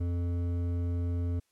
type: tone with hard clipping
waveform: triangle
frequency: 87 Hz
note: F2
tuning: 6 cents flat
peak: -30 dBFS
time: 0-1.4 s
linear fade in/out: 10 ms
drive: 14 dB
effects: white hiss -74 dBFS RMS until 1.51 s + low-pass 11000 Hz 12 dB/octave